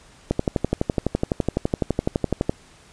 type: click train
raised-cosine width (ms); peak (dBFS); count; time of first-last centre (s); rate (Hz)
2; -6; 27; 0.31-2.495; 11.9
effects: pink hiss -51 dBFS RMS until 2.92 s + resampled to 22050 Hz

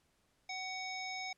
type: harmonic tone with a mistuned harmonic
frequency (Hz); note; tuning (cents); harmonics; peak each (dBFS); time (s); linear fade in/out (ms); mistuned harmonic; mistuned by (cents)
750; F#5; +23; 1 / 3 / 5 / 7 / 9; -44 / -42 / -49 / -47 / -53; 0.49-1.33; 5; 9; -58
effects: pink hiss -75 dBFS RMS until 1.37 s + low-pass 11000 Hz 12 dB/octave

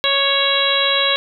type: harmonic tone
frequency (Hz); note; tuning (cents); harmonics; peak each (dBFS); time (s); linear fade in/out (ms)
554.4; C#5; 0; 1 / 2 / 3 / 4 / 5 / 6 / 7; -22 / -23 / -24 / -24 / -24 / -20 / -19; 0.04-1.16; 0
effects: none

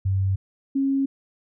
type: tone pair in turn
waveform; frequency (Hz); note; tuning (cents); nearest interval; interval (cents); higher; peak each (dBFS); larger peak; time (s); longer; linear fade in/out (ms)
sine; 96.2 / 272.6; G2 / C#4; -32 / -29; octave + tritone; 1803; second; -19; neither; 0.05-0.36 / 0.75-1.06; neither; 10
effects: none

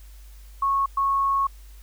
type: tone bursts at uneven times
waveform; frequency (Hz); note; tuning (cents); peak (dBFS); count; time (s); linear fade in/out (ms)
sine; 1100; C#6; -14; -19; 2; 0.62-0.86 / 0.97-1.47; 5
effects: added 50 Hz sine -42 dBFS peak until 1.82 s + white hiss -56 dBFS RMS until 1.82 s

